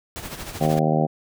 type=noise with tremolo; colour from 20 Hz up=pink; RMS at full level=-32 dBFS; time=0.16-0.79 s; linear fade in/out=0 ms; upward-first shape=sine; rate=13 Hz; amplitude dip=60%
type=harmonic tone; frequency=77.78 Hz; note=D#2; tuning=in tune; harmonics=2 / 3 / 4 / 5 / 6 / 7 / 8 / 9 / 10; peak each=-21 / -25 / -29 / -28 / -31 / -26 / -30 / -27 / -27 dBFS; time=0.6-1.07 s; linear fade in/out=20 ms
effects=none